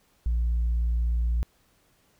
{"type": "tone", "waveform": "sine", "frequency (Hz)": 58.27, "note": "A#1", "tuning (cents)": 0, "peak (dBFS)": -20, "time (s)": [0.26, 1.43], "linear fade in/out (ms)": 0, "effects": ["tanh soft clip ceiling -20 dBFS", "pink hiss -65 dBFS RMS until 2.19 s"]}